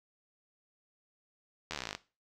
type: slowing click train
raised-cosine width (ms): 0.2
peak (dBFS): -19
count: 16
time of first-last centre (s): 1.71-1.95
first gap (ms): 12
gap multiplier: 1.04
effects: noise-tail reverb RT60 0.3 s tail -17 dB re dry